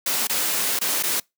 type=noise with dropouts; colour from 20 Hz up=white; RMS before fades=-23 dBFS; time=0.06-1.2 s; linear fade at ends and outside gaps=5 ms; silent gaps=0.272-0.295 / 0.79-0.812 / 1.027-1.035 s; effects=noise-tail reverb RT60 0.2 s tail -26 dB re dry + high-pass 200 Hz 12 dB/octave